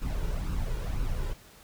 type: noise with flanger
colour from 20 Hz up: brown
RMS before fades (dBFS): -30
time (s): 0.01-1.34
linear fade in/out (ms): 20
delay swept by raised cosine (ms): 0.74 to 2.14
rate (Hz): 2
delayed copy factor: +0.65
effects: pink hiss -54 dBFS RMS until 1.63 s